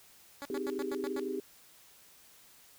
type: tone bursts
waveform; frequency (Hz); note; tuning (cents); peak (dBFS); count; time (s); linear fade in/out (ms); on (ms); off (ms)
10% pulse; 282.4; C#4; +32; -31; 7; 0.42-1.196; 0; 32; 92
type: chord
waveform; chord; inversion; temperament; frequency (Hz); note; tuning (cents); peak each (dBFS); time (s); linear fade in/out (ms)
sine; Ab major seventh; first; just; 259.6 / 311.5 / 389.3 / 415.3; C4 / Eb4 / G4 / Ab4; -13 / +2 / -12 / 0; -40 / -41 / -36 / -40; 0.5-1.4; 2
effects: white hiss -59 dBFS RMS until 2.78 s